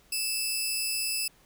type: tone pair together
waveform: 15% pulse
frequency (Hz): 2637 / 4978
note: E7 / D#8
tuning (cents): 0 / 0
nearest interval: major seventh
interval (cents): 1100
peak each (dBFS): -24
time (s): 0.12-1.28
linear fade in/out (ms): 5
effects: pink hiss -61 dBFS RMS until 1.45 s

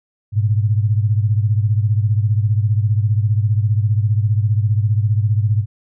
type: beating tone pair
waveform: sine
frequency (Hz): 103.6 / 118.6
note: G#2 / A#2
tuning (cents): -4 / +30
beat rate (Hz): 15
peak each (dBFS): -14 / -19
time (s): 0.32-5.66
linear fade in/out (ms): 50
effects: none

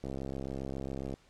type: click train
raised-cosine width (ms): 2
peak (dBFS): -25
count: 75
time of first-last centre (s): 0.04-1.14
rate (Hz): 67.3
effects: pink hiss -64 dBFS RMS until 1.29 s + low-pass 7000 Hz 12 dB/octave

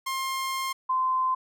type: tone pair in turn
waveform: sawtooth / sine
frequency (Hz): 1062 / 1034.2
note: C6 / C6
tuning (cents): +25 / -20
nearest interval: unison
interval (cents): 45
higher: first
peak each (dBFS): -24 / -22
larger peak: second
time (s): 0.06-0.73 / 0.89-1.35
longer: first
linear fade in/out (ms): 10
effects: none

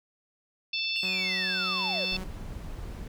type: harmonic tone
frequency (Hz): 883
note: A5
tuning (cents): +6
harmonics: 3 / 4 / 5 / 6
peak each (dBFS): -31 / -33 / -35 / -37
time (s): 0.73-2.17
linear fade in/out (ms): 5
type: linear sweep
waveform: triangle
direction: down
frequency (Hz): 2794 to 493.9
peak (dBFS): -31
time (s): 0.96-2.05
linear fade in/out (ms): 0
type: tone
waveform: sawtooth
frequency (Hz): 186.5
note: F#3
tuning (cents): +14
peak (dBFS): -33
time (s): 1.03-2.24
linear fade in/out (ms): 2
type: noise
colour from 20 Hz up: brown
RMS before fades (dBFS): -38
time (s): 2.11-3.08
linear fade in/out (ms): 5
effects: none

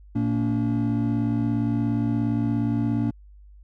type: tone cluster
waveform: triangle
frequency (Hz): 114.9 / 229.3 / 286.4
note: A#2 / A#3 / D4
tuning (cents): -25 / -28 / -43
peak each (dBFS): -23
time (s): 0.15-3.11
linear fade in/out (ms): 10
effects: tanh soft clip ceiling -11 dBFS + added 50 Hz sine -45 dBFS peak until 3.63 s

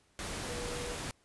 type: tone in noise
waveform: sine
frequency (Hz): 485.1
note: B4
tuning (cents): -31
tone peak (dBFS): -41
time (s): 0.49-0.95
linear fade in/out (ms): 0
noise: pink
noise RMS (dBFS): -39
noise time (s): 0.19-1.11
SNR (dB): -5
effects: pink hiss -69 dBFS RMS until 1.24 s + resampled to 24000 Hz

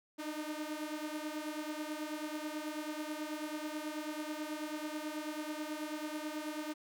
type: beating tone pair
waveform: sawtooth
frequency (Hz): 301 / 310.2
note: D4 / D#4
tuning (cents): +43 / -5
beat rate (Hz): 9.2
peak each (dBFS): -37 / -38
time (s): 0.18-6.74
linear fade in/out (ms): 20
effects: none

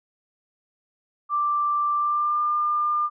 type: tone with pitch glide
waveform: sine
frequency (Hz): 1177 to 1201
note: D6 to D6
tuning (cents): +3 to +38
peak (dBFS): -20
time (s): 1.29-3.1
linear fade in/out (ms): 50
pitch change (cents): +35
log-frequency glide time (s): 1.96-2.42
effects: none

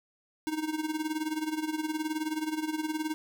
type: tone with tremolo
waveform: square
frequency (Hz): 311.1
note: D#4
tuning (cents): 0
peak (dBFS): -28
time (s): 0.47-3.14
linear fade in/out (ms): 0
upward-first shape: sine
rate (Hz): 19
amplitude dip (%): 75
effects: none

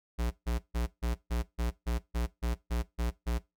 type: tone bursts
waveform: square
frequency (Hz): 59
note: A#1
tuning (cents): +22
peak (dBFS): -29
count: 12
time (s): 0.18-3.39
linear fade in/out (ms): 20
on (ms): 130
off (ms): 150
effects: noise-tail reverb RT60 0.2 s tail -19 dB re dry

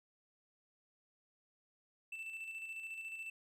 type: tone with tremolo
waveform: triangle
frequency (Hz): 2658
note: E7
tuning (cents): +14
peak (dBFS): -40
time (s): 2.12-3.3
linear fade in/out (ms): 5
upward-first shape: square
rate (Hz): 14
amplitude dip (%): 40
effects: none

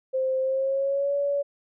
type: tone with pitch glide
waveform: sine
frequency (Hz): 523.3 to 567.4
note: C5 to C#5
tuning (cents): 0 to +40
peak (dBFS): -22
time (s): 0.13-1.43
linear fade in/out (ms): 20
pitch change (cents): +140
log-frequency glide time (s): 0.4-1.15
effects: none

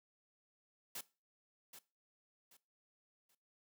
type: noise with echo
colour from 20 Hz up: white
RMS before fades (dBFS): -45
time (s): 0.95-1.01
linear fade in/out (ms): 5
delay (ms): 780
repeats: 3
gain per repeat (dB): -10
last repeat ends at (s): 3.35
effects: noise-tail reverb RT60 0.3 s tail -19 dB re dry + high-pass 150 Hz 12 dB/octave

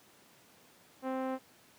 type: tone with low-pass filter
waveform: 5% pulse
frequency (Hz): 261.6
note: C4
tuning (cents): 0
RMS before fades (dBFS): -35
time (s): 1.02-1.39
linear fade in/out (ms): 50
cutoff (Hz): 630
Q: 0.72
effects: pink hiss -61 dBFS RMS until 1.78 s + high-pass 150 Hz 12 dB/octave

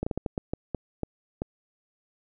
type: slowing click train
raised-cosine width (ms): 2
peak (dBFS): -15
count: 10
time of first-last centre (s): 0.03-1.419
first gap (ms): 35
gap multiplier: 1.35
effects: none

